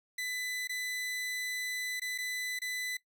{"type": "tone with dropouts", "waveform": "sawtooth", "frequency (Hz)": 2000, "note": "B6", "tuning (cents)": 21, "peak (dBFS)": -31, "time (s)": [0.18, 2.97], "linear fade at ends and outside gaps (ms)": 5, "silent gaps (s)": [[0.674, 0.693], [1.998, 2.017], [2.179, 2.184], [2.59, 2.617]], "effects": ["noise-tail reverb RT60 0.1 s tail -17 dB re dry"]}